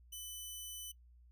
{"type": "tone", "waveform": "10% pulse", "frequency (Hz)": 3000, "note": "F#7", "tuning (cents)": 23, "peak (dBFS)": -36, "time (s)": [0.12, 0.92], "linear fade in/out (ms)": 10, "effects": ["noise-tail reverb RT60 0.1 s tail -18 dB re dry", "added 60 Hz sine -59 dBFS peak until 1.31 s"]}